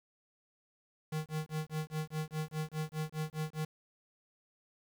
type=tone with tremolo; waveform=square; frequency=155.56 Hz; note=D#3; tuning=in tune; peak=-33 dBFS; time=1.12-3.65 s; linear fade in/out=5 ms; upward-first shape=sine; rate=4.9 Hz; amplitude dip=100%; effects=10-bit